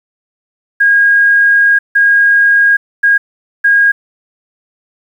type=tone bursts at uneven times; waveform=sine; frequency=1632 Hz; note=G#6; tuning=31 cents flat; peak=-5 dBFS; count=4; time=0.8-1.79 / 1.95-2.77 / 3.03-3.18 / 3.64-3.92 s; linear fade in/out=10 ms; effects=7-bit